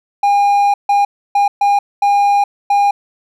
triangle tone bursts at uneven times, 810 Hz, G#5, 43 cents flat, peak -7 dBFS, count 6, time 0.23-0.74 / 0.89-1.05 / 1.35-1.48 / 1.61-1.79 / 2.02-2.44 / 2.7-2.91 s, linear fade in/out 5 ms, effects none

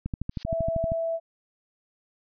click train, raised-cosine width 5 ms, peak -17 dBFS, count 12, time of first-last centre 0.06-0.919 s, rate 12.8 Hz
violet noise with exponential growth, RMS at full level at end -26 dBFS, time 0.31-0.43 s, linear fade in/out 1 ms, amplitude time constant 26 ms
sine tone, 660 Hz, E5, 2 cents sharp, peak -25 dBFS, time 0.46-1.2 s, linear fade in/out 50 ms
effects resampled to 11025 Hz

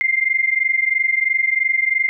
sine tone pair together, 2088 / 2111 Hz, C7 / C7, -4 / +15 cents, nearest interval unison, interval 19 cents, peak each -18 dBFS, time 0.01-2.09 s, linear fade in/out 0 ms, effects none

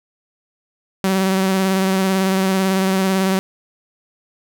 sawtooth tone with vibrato, 190.5 Hz, G3, 49 cents flat, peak -11 dBFS, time 1.04-3.39 s, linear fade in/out 0 ms, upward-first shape square, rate 18 Hz, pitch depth 19 cents each way, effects none

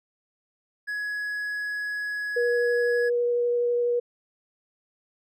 triangle tone, 1679 Hz, G#6, 18 cents sharp, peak -26 dBFS, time 0.87-3.1 s, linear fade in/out 20 ms
sine tone with vibrato, 481.2 Hz, B4, 45 cents flat, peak -21 dBFS, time 2.36-4 s, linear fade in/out 10 ms, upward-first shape triangle, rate 12 Hz, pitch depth 9 cents each way
effects none

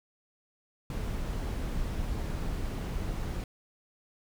brown noise, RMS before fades -33 dBFS, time 0.9-3.44 s, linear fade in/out 2 ms, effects none

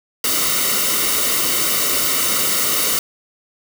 white noise with comb filter, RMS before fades -18 dBFS, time 0.24-2.99 s, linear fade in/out 2 ms, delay 1.2 ms, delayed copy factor -0.7, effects none

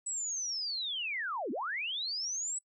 sine linear two-way sweep, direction down then up, 7970 to 215.6 to 7970 Hz, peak -33 dBFS, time 0.06-2.59 s, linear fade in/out 10 ms, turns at 1.51 s, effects noise-tail reverb RT60 0.1 s tail -25 dB re dry

